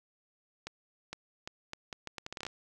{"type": "accelerating click train", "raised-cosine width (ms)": 0.2, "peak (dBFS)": -22, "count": 14, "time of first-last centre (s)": [0.67, 2.466], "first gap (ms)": 460, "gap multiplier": 0.75, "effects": ["10-bit"]}